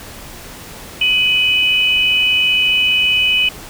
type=tone pair together; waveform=sine; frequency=2519 / 2976 Hz; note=D#7 / F#7; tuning=+21 / +9 cents; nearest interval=minor third; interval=288 cents; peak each=-14 dBFS; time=1.01-3.49 s; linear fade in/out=5 ms; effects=pink hiss -34 dBFS RMS until 3.69 s